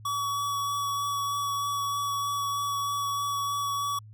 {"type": "tone with vibrato", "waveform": "square", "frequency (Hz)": 1134, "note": "C#6", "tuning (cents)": 39, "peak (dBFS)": -28, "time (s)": [0.05, 3.99], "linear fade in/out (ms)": 5, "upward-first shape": "sine", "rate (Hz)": 3.2, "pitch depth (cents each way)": 9, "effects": ["added 107 Hz sine -45 dBFS peak until 4.13 s"]}